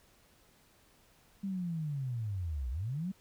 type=linear two-way sweep; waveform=sine; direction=down then up; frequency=199.9 to 58.27 to 197.8 Hz; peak=-33 dBFS; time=1.43-3.12 s; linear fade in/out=10 ms; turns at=2.7 s; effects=pink hiss -65 dBFS RMS until 3.2 s